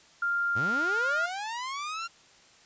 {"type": "tone with pitch glide", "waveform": "sine", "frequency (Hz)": [1396.9, 1409.9], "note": ["F6", "F6"], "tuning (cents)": [0, 16], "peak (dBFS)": -25, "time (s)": [0.22, 1.26], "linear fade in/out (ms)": 5, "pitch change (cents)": 16, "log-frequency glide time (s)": [0.71, 0.92]}
{"type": "linear sweep", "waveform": "sawtooth", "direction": "up", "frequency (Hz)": [87.31, 1396], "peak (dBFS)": -29, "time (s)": [0.55, 2.08], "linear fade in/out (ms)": 20}
{"effects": ["white hiss -57 dBFS RMS until 2.65 s", "resampled to 16000 Hz"]}